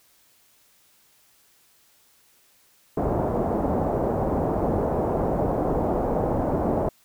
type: low-pass noise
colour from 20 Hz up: white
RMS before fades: -24 dBFS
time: 2.97-6.89 s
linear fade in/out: 5 ms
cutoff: 730 Hz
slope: 24 dB/octave
effects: white hiss -60 dBFS RMS until 7.04 s